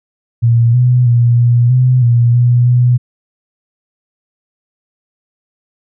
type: tone with pitch steps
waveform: sine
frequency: 117.1 / 124.4 / 119.3 / 120.1 / 127 / 119 / 121.7 / 123.2 Hz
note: A#2 / B2 / A#2 / B2 / B2 / A#2 / B2 / B2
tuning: +8 / +13 / +41 / -48 / +49 / +36 / -25 / -4 cents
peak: -6 dBFS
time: 0.42-2.98 s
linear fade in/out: 20 ms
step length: 320 ms
effects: none